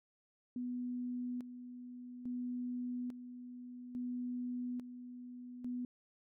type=tone with tremolo; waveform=sine; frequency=246.9 Hz; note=B3; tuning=in tune; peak=-37 dBFS; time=0.56-5.85 s; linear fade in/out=2 ms; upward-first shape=square; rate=0.59 Hz; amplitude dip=65%; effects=none